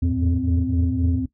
sine tone cluster, 81.3 / 85.1 / 104.6 / 113.3 / 259.2 Hz, E2 / F2 / G#2 / A#2 / C4, -23 / -44 / +13 / -49 / -16 cents, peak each -22 / -22 / -29 / -31 / -22 dBFS, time 0.02-1.26 s, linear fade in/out 10 ms, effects noise-tail reverb RT60 0.1 s tail -17 dB re dry + tanh soft clip ceiling -11 dBFS

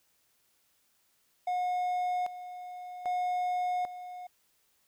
triangle tone with tremolo, 723 Hz, F#5, 40 cents flat, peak -26 dBFS, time 1.47-4.27 s, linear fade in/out 5 ms, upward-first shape square, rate 0.63 Hz, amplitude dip 75%, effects white hiss -71 dBFS RMS until 4.87 s

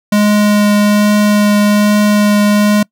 square tone with vibrato, 207.7 Hz, G#3, in tune, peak -8 dBFS, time 0.12-2.83 s, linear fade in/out 5 ms, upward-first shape triangle, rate 1.2 Hz, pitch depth 9 cents each way, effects noise-tail reverb RT60 0.1 s tail -25 dB re dry

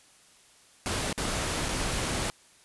pink noise with dropouts, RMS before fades -30 dBFS, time 0.86-2.3 s, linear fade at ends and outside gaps 0 ms, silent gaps 1.128-1.178 / 1.686-1.69 s, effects white hiss -58 dBFS RMS until 2.64 s + resampled to 24000 Hz

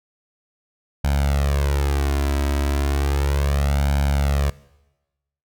sawtooth tone with flanger, 70.5 Hz, C#2, 30 cents sharp, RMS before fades -20 dBFS, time 1.04-4.5 s, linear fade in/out 5 ms, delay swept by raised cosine 1.3 to 3.1 ms, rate 0.34 Hz, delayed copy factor +0.8, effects noise-tail reverb RT60 1.0 s tail -20 dB re dry

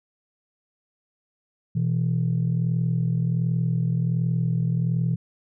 sine tone pair together, 123.47 / 164.81 Hz, B2 / E3, 0 / 0 cents, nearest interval perfect fourth, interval 500 cents, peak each -22 dBFS, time 1.75-5.16 s, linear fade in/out 10 ms, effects tanh soft clip ceiling -15 dBFS

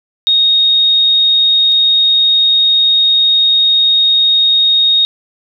sine tone pair in turn, 3729 / 3729 Hz, A#7 / A#7, 0 / 0 cents, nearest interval unison, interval 0 cents, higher neither, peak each -7 dBFS, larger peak neither, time 0.27-1.72 / 1.72-5.05 s, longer second, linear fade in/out 0 ms, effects none

